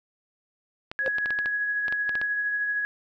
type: clicks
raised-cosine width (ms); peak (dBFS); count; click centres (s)
0.3; -18; 12; 0.915 / 1.062 / 1.184 / 1.259 / 1.306 / 1.389 / 1.459 / 1.882 / 1.925 / 2.093 / 2.154 / 2.215
type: tone with tremolo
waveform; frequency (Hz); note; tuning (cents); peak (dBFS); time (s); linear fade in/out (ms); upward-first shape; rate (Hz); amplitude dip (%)
sine; 1671; G#6; +10; -23; 0.99-2.85; 0; sine; 13; 30
type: tone with exponential growth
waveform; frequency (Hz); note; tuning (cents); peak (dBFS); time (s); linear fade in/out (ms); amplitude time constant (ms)
triangle; 530; C5; +22; -20; 0.99-1.08; 1; 19
effects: none